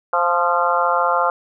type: harmonic tone with a mistuned harmonic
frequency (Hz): 174.61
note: F3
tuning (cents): 0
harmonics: 3 / 4 / 5 / 6 / 7 / 8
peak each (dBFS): -22 / -22 / -22 / -22 / -22 / -22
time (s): 0.13-1.3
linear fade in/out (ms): 2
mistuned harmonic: 8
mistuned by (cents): -29
effects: none